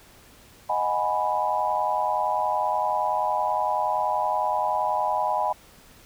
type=chord; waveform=sine; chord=G# minor seventh; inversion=second; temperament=equal; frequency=622.3 / 740 / 830.6 / 987.8 Hz; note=D#5 / F#5 / G#5 / B5; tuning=0 / 0 / 0 / 0 cents; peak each=-29 / -29 / -26 / -26 dBFS; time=0.69-5.53 s; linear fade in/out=10 ms; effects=pink hiss -52 dBFS RMS until 6.05 s